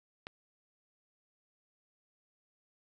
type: click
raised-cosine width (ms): 0.3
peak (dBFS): -25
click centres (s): 0.269
effects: 11-bit